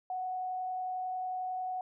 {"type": "tone with frequency modulation", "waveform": "sine", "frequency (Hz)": 740, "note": "F#5", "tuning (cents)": 0, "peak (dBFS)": -33, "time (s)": [0.1, 1.81], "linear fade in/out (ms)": 2, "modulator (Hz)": 31.1, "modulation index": 0.24, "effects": []}